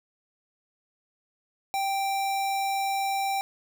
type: tone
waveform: square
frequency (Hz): 784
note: G5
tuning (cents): 0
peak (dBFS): -26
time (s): 1.74-3.41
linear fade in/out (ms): 0
effects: none